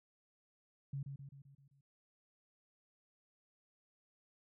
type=tone with echo; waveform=sine; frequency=138.59 Hz; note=C#3; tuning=in tune; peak=-38 dBFS; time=0.93-1.03 s; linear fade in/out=5 ms; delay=130 ms; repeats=6; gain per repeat=-5 dB; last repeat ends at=1.81 s; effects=none